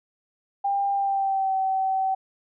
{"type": "tone with pitch glide", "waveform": "sine", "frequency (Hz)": [797, 765.4], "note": ["G5", "G5"], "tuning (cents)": [28, -42], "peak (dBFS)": -21, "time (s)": [0.64, 2.15], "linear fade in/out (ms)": 10, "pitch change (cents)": -70, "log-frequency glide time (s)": [0.93, 1.55], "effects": []}